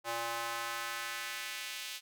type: tone with high-pass filter sweep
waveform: square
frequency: 116.54 Hz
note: A#2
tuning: in tune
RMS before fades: -39 dBFS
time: 0.04-2.01 s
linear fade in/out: 50 ms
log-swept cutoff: 710 to 3100 Hz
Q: 1.3
effects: none